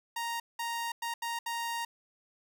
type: tone bursts at uneven times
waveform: sawtooth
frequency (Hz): 932.3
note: A#5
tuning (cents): 0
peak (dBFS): -29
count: 5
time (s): 0.16-0.4 / 0.59-0.92 / 1.02-1.14 / 1.22-1.39 / 1.46-1.85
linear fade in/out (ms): 5
effects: none

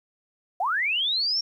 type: linear sweep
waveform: sine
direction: up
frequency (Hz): 664 to 5580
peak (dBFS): -22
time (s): 0.6-1.41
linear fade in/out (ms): 5
effects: 10-bit

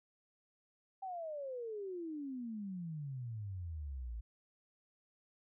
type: exponential sweep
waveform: sine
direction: down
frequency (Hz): 784 to 54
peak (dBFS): -40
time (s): 1.02-4.21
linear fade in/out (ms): 10
effects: none

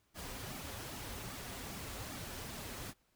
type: noise with flanger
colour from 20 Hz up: pink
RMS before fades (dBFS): -45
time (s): 0.14-2.94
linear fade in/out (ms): 50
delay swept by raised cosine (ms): 1.9 to 6.6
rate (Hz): 2.5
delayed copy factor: -0.6
effects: pink hiss -75 dBFS RMS until 3.15 s

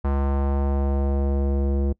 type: tone with low-pass filter sweep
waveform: square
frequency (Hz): 69.3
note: C#2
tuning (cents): 0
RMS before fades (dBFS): -22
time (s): 0.04-1.93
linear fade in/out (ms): 10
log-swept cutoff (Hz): 1100 to 430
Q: 1.5
effects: noise-tail reverb RT60 0.1 s tail -24 dB re dry

